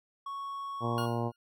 triangle tone, 1108.7 Hz, C#6, in tune, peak -34 dBFS, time 0.26-1.06 s, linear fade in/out 5 ms
harmonic tone, 117.9 Hz, A#2, 20 cents sharp, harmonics 1 / 2 / 3 / 4 / 5 / 6 / 7 / 8 / 9, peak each -33 / -36 / -38 / -39 / -40 / -41 / -41 / -42 / -43 dBFS, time 0.8-1.32 s, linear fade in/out 50 ms
20% pulse tone with exponential decay, 1422 Hz, F6, 31 cents sharp, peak -30 dBFS, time 0.98-1.36 s, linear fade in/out 1 ms, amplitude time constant 81 ms
effects none

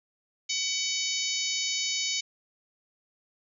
harmonic tone, 753 Hz, F#5, 30 cents sharp, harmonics 3 / 4 / 5 / 6 / 7 / 8 / 9, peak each -35 / -35 / -35 / -35 / -35 / -35 / -35 dBFS, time 0.49-2.21 s, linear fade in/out 10 ms, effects none

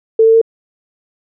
sine tone with pitch steps, 446.1 / 449.7 / 453.4 Hz, A4 / A4 / A#4, +24 / +38 / -48 cents, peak -5 dBFS, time 0.19-0.415 s, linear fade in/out 5 ms, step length 75 ms, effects none

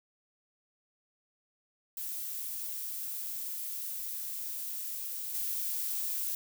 violet noise with level steps, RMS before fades -38 / -34 dBFS, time 1.97-6.35 s, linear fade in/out 2 ms, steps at 5.34 s, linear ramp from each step 5 ms, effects none

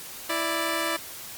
10% pulse tone pair together, 329.6 / 587.3 Hz, E4 / D5, 0 / 0 cents, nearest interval minor seventh, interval 1000 cents, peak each -20 dBFS, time 0.29-0.97 s, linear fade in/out 10 ms, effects white hiss -40 dBFS RMS until 1.37 s + Opus 48 kbps

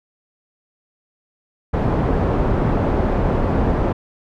pink low-pass noise, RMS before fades -18 dBFS, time 1.73-3.93 s, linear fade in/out 10 ms, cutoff 820 Hz, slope 12 dB/octave, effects none

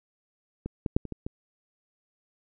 clicks, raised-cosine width 3 ms, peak -20 / -15 / -8 / -24 / -21 / -20 dBFS, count 6, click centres 0.66 / 0.862 / 0.965 / 1.053 / 1.123 / 1.265 s, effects none

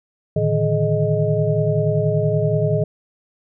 sine tone cluster, 111.7 / 147.5 / 158 / 423.9 / 621 Hz, A2 / D3 / D#3 / G#4 / D#5, +27 / +8 / +27 / +35 / -3 cents, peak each -22 dBFS, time 0.36-2.84 s, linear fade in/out 5 ms, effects none

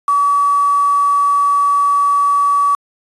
sine tone with quantisation, 1141 Hz, C#6, 50 cents sharp, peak -10 dBFS, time 0.08-2.75 s, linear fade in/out 2 ms, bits 5, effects resampled to 24000 Hz

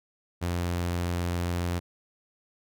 sawtooth tone, 87.31 Hz, F2, in tune, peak -23 dBFS, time 0.41-1.8 s, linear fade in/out 20 ms, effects none

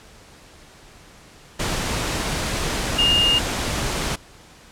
sine tone in noise, 2833 Hz, F7, 24 cents sharp, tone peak -15 dBFS, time 2.98-3.39 s, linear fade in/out 10 ms, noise pink, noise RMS -24 dBFS, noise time 1.59-4.16 s, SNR +6 dB, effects pink hiss -47 dBFS RMS until 4.71 s + low-pass 9000 Hz 12 dB/octave

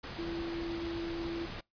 sine tone in noise, 336.4 Hz, E4, 35 cents sharp, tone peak -35 dBFS, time 0.18-1.46 s, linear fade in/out 10 ms, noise pink, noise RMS -42 dBFS, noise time 0.03-1.61 s, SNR +4 dB, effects noise-tail reverb RT60 0.2 s tail -26 dB re dry + resampled to 11025 Hz

